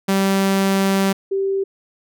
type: tone pair in turn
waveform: sawtooth / sine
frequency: 194.4 / 389.7 Hz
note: G3 / G4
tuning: -14 / -10 cents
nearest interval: octave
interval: 1204 cents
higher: second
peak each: -11 / -17 dBFS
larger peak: first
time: 0.08-1.13 / 1.31-1.64 s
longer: first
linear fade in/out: 10 ms
effects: none